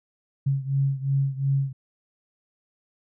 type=beating tone pair; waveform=sine; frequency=136.4 / 139.2 Hz; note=C#3 / C#3; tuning=-28 / +8 cents; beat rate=2.8 Hz; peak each=-23 / -26 dBFS; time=0.46-1.73 s; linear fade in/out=10 ms; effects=none